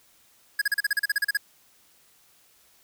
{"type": "tone bursts", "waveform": "square", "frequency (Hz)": 1661.2, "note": "G#6", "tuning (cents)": 0, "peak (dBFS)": -21, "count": 13, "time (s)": [0.59, 1.372], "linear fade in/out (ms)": 5, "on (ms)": 26, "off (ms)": 37, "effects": ["white hiss -60 dBFS RMS until 2.83 s"]}